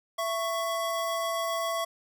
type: tone pair together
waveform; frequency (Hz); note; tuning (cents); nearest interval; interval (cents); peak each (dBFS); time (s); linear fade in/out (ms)
square; 666.7 / 1108.7; E5 / C#6; +19 / 0; major sixth; 881; -31 / -32; 0.18-1.85; 10
effects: none